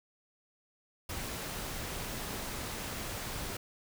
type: noise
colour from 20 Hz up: pink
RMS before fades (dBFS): -39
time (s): 1.09-3.57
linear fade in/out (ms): 5
effects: none